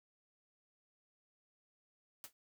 white noise with exponential decay, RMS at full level -44 dBFS, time 2.24-2.33 s, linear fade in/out 1 ms, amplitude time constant 18 ms, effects none

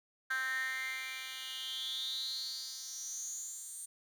10% pulse tone with high-pass filter sweep, 261.6 Hz, C4, in tune, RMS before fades -40 dBFS, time 0.3-3.86 s, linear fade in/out 10 ms, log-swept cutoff 1600 to 8600 Hz, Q 8.8, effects none

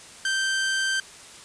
sawtooth tone, 1562 Hz, G6, 7 cents flat, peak -19 dBFS, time 0.25-1 s, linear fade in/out 2 ms, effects white hiss -45 dBFS RMS until 1.44 s + resampled to 22050 Hz

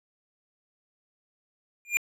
square tone with exponential growth, 2404 Hz, D7, 40 cents sharp, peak -17 dBFS, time 1.85-1.97 s, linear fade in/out 0 ms, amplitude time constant 26 ms, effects low-pass 12000 Hz 12 dB/octave

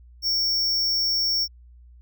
square tone, 5480 Hz, F8, 34 cents flat, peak -21 dBFS, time 0.22-1.48 s, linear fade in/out 50 ms, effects added 60 Hz sine -46 dBFS peak until 2.01 s

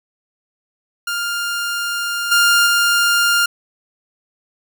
sawtooth tone with level steps, 1403 Hz, F6, 8 cents sharp, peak -16 / -7 / -9 dBFS, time 1.07-3.46 s, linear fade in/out 5 ms, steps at 2.31 / 2.66 s, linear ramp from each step 10 ms, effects none

